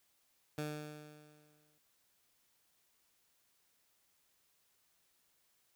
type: tone with exponential decay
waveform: 15% pulse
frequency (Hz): 150.6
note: D3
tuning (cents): +44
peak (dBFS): -30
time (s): 0.58-1.78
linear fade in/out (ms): 2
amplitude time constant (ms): 260
effects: white hiss -75 dBFS RMS until 5.75 s